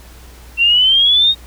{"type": "exponential sweep", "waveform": "sine", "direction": "up", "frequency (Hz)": [2710, 3756], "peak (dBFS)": -8, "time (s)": [0.57, 1.35], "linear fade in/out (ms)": 50, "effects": ["added 60 Hz sine -37 dBFS peak until 1.46 s", "pink hiss -43 dBFS RMS until 1.46 s"]}